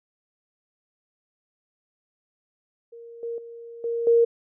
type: tone with level steps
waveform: sine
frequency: 466.2 Hz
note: A#4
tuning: in tune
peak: -40 / -28 / -38 / -24 / -14 dBFS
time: 2.92-4.25 s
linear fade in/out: 10 ms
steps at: 3.23 / 3.38 / 3.84 / 4.07 s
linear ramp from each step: 2 ms
effects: none